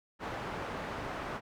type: low-pass noise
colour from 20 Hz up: white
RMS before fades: -39 dBFS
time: 0.19-1.41 s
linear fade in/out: 50 ms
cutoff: 1200 Hz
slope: 12 dB/octave
effects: none